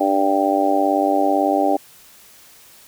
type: harmonic tone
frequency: 98 Hz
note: G2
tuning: in tune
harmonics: 3 / 4 / 5 / 6 / 7 / 8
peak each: -20 / -25 / -29 / -21 / -24 / -19 dBFS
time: 0-1.77 s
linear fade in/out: 10 ms
effects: white hiss -47 dBFS RMS until 2.87 s